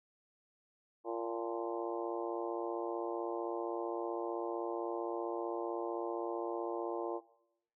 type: harmonic tone with a mistuned harmonic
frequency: 115.6 Hz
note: A#2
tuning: 14 cents flat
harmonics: 3 / 4 / 5 / 6 / 7 / 8 / 9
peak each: -39 / -41 / -43 / -45 / -46 / -47 / -48 dBFS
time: 1.04-7.21 s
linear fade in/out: 50 ms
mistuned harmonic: 8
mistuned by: -61 cents
effects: noise-tail reverb RT60 0.8 s tail -18 dB re dry